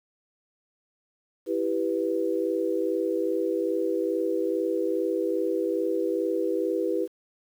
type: chord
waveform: sine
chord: E minor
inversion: none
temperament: equal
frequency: 329.6 / 392 / 493.9 Hz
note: E4 / G4 / B4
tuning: 0 / 0 / 0 cents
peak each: -28 dBFS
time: 1.46-7.08 s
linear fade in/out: 50 ms
effects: 9-bit